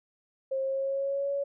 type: tone with pitch glide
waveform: sine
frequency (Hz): 534 to 560.9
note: C5 to C#5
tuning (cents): +35 to +20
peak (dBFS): -27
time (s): 0.51-1.44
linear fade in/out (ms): 10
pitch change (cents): +85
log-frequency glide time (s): 0.61-1.3
effects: none